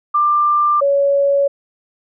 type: tone pair in turn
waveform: sine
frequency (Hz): 1188 / 560.7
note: D6 / C#5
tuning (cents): +20 / +20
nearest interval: octave + minor second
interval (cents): 1300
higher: first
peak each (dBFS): -11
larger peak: neither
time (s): 0.14-0.81 / 0.81-1.48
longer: neither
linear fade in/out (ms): 10
effects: none